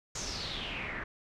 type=noise with low-pass filter sweep; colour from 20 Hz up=pink; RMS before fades=-38 dBFS; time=0.15-1.04 s; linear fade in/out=5 ms; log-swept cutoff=6800 to 1700 Hz; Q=5.5; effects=none